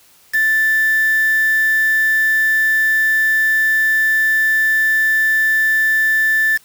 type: tone with quantisation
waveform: sine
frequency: 1760 Hz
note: A6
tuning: in tune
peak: -12 dBFS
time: 0.33-6.58 s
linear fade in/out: 20 ms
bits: 4
effects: white hiss -50 dBFS RMS until 6.64 s